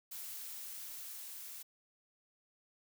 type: noise with level ramp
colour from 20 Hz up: blue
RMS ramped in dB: -45 to -48 dBFS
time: 0.11-1.63 s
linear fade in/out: 10 ms
effects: none